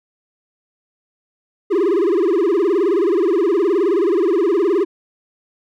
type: tone with vibrato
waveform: triangle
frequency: 370 Hz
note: F#4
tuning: in tune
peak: -11 dBFS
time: 1.7-4.85 s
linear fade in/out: 20 ms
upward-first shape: sine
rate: 19 Hz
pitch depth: 220 cents each way
effects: none